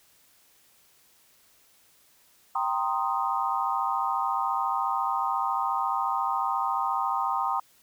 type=chord; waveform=sine; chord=C minor seventh; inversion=second; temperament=equal; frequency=784 / 932.3 / 1046.5 / 1244.5 Hz; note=G5 / Bb5 / C6 / Eb6; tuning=0 / 0 / 0 / 0 cents; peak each=-30 dBFS; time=2.55-7.6 s; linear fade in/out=5 ms; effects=white hiss -61 dBFS RMS until 7.82 s